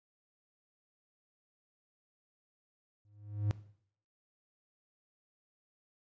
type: tone with exponential growth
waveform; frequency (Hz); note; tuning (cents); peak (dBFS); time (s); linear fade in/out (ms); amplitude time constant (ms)
triangle; 103.83; G#2; 0; -24; 3.05-3.51; 0; 100
effects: noise-tail reverb RT60 0.6 s tail -17 dB re dry + resampled to 16000 Hz